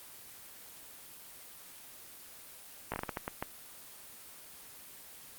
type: slowing click train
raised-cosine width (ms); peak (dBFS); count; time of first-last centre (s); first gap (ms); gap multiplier
0.5; -19; 9; 2.92-3.425; 17; 1.36
effects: white hiss -51 dBFS RMS until 5.38 s + Opus 24 kbps